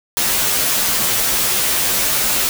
white noise with comb filter, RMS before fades -17 dBFS, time 0.17-2.49 s, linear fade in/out 0 ms, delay 12 ms, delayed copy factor -0.8, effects none

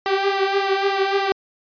sawtooth tone with flanger, 392 Hz, G4, in tune, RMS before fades -20 dBFS, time 0.06-1.32 s, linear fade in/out 0 ms, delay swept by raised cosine 1 to 3.9 ms, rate 3.4 Hz, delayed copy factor +0.65, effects resampled to 11025 Hz

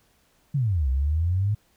sine exponential two-way sweep, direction down then up, 151.1 to 63.5 to 107.8 Hz, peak -20 dBFS, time 0.54-1.55 s, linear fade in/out 10 ms, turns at 0.89 s, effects pink hiss -64 dBFS RMS until 1.76 s

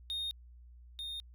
triangle tone pair in turn, 3697 / 3676 Hz, A#7 / A#7, -15 / -25 cents, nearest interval unison, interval 10 cents, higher first, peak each -33 / -37 dBFS, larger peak first, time 0.1-0.31 / 0.99-1.2 s, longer neither, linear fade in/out 0 ms, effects added 60 Hz sine -52 dBFS peak until 1.34 s

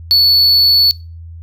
triangle tone, 4436 Hz, C#8, in tune, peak -5 dBFS, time 0.11-0.91 s, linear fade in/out 0 ms, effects noise-tail reverb RT60 0.3 s tail -23 dB re dry + added 83 Hz sine -29 dBFS peak until 1.42 s

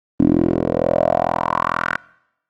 10% pulse tone with band-pass filter sweep, 42.19 Hz, E1, 41 cents sharp, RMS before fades -18 dBFS, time 0.2-1.96 s, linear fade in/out 0 ms, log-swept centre 280 to 1500 Hz, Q 4.9, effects noise-tail reverb RT60 0.8 s tail -23 dB re dry + Opus 24 kbps

